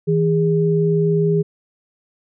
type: tone pair together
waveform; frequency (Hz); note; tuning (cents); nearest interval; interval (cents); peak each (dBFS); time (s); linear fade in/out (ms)
sine; 162.1 / 409; E3 / G#4; -29 / -26; octave + major third; 1603; -16 / -17; 0.07-1.43; 20
effects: none